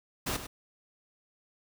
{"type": "noise with echo", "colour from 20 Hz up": "pink", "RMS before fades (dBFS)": -32, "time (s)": [0.26, 0.37], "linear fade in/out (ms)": 10, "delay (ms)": 100, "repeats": 1, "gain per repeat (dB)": -10, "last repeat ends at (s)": 0.47, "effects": []}